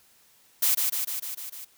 blue noise with echo, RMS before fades -22 dBFS, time 0.62-0.75 s, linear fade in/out 10 ms, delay 150 ms, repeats 6, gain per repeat -3 dB, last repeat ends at 1.65 s, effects white hiss -60 dBFS RMS until 1.77 s

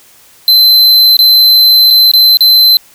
square tone with dropouts, 4073 Hz, C8, 47 cents flat, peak -3 dBFS, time 0.48-2.77 s, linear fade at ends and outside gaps 1 ms, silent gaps 1.168-1.19 / 1.904-1.908 / 2.115-2.136 / 2.371-2.407 s, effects white hiss -42 dBFS RMS until 2.94 s

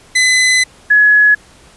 sawtooth / sine tone pair in turn, 2018 / 1690.6 Hz, B6 / G#6, +37 / +30 cents, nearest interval minor third, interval 307 cents, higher first, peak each -5 dBFS, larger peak neither, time 0.15-0.64 / 0.9-1.35 s, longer first, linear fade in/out 10 ms, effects pink hiss -44 dBFS RMS until 1.76 s + resampled to 24000 Hz

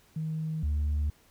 sine tone pair in turn, 157.7 / 74.17 Hz, D#3 / D2, +24 / +18 cents, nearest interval octave + minor second, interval 1306 cents, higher first, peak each -29 / -23 dBFS, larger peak second, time 0.16-0.63 / 0.63-1.1 s, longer neither, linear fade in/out 5 ms, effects tanh soft clip ceiling -24 dBFS + pink hiss -62 dBFS RMS until 1.3 s

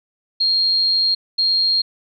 sine tone bursts at uneven times, 4231 Hz, C8, 19 cents sharp, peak -14 dBFS, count 2, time 0.4-1.15 / 1.38-1.82 s, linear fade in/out 10 ms, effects none

